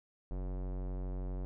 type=tone with low-pass filter; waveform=square; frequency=46.25 Hz; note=F#1; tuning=in tune; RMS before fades=-38 dBFS; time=0.31-1.45 s; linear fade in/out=0 ms; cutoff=640 Hz; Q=0.94; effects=none